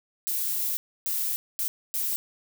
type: noise bursts at uneven times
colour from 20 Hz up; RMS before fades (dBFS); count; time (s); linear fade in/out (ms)
violet; -28; 4; 0.27-0.77 / 1.06-1.36 / 1.59-1.68 / 1.94-2.16; 0
effects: none